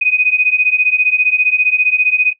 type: beating tone pair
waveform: sine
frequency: 2489 / 2504 Hz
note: D#7 / D#7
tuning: 0 / +10 cents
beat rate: 15 Hz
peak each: -14 / -13 dBFS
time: 0.01-2.33 s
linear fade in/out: 10 ms
effects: noise-tail reverb RT60 0.1 s tail -20 dB re dry